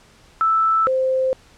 sine tone pair in turn, 1318.5 / 521.9 Hz, E6 / C5, 0 / -4 cents, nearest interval octave + major third, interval 1604 cents, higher first, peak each -14 / -16 dBFS, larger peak first, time 0.41-0.87 / 0.87-1.33 s, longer neither, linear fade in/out 0 ms, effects pink hiss -51 dBFS RMS until 1.57 s + low-pass 8000 Hz 12 dB/octave

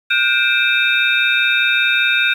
sine tone cluster, 1437 / 1562 / 2376 / 2616 / 3700 Hz, F6 / G6 / D7 / E7 / A#7, +49 / -7 / +20 / -14 / -14 cents, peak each -19 dBFS, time 0.1-2.34 s, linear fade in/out 10 ms, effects 7-bit

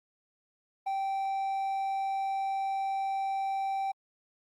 triangle tone, 779 Hz, G5, 11 cents flat, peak -27 dBFS, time 0.86-3.92 s, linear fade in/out 10 ms, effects Opus 32 kbps

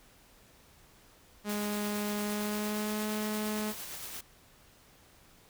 sawtooth tone with pitch glide, 207.7 to 213 Hz, G#3 to G#3, 0 to +44 cents, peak -28 dBFS, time 1.44-3.74 s, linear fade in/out 50 ms, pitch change +44 cents, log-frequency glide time 2.22-3.05 s
white noise with tremolo, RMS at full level -41 dBFS, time 1.49-4.21 s, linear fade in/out 5 ms, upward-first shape sine, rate 8.7 Hz, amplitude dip 30%
effects pink hiss -60 dBFS RMS until 5.49 s

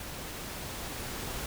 pink noise with level ramp, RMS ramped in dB -41 to -37 dBFS, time 0-1.46 s, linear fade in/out 2 ms, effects none

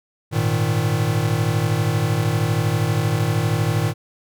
square chord, Ab suspended second, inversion none, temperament equal, 103.83 / 116.54 / 155.56 Hz, Ab2 / Bb2 / Eb3, 0 / 0 / 0 cents, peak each -24 / -22 / -23 dBFS, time 0.31-3.94 s, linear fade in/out 50 ms, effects none

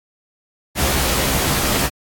pink noise with comb filter, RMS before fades -18 dBFS, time 0.75-1.9 s, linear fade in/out 50 ms, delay 15 ms, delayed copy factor +0.75, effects AAC 64 kbps

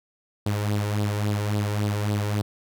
sawtooth tone with flanger, 103.83 Hz, G#2, in tune, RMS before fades -25 dBFS, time 0.46-2.42 s, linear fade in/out 5 ms, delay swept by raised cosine 0.22 to 2.22 ms, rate 3.6 Hz, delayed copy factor +0.6, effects none

